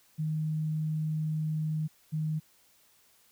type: tone pair in turn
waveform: sine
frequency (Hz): 155.56 / 155.56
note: D#3 / D#3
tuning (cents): 0 / 0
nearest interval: unison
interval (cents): 0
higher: neither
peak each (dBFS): -28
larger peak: neither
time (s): 0.18-1.88 / 2.12-2.4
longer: first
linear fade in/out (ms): 20
effects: white hiss -64 dBFS RMS until 3.31 s